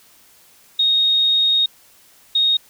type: tone pair in turn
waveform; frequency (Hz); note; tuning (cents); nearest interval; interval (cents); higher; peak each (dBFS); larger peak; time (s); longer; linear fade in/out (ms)
sine; 3729 / 3729; A#7 / A#7; 0 / 0; unison; 0; neither; -13; neither; 0.79-1.66 / 2.35-2.57; first; 5
effects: white hiss -51 dBFS RMS until 2.69 s